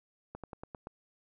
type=slowing click train; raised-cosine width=1 ms; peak=-28 dBFS; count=6; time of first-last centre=0.35-0.871 s; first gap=87 ms; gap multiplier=1.09; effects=none